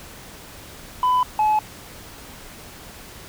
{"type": "tone pair in turn", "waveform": "sine", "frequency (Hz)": [1001, 855.5], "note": ["B5", "A5"], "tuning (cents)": [23, -49], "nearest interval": "minor third", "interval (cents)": 272, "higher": "first", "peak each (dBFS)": -13, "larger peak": "neither", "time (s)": [[1.03, 1.23], [1.39, 1.59]], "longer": "neither", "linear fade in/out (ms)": 2, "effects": ["tanh soft clip ceiling -14 dBFS", "pink hiss -41 dBFS RMS until 3.28 s"]}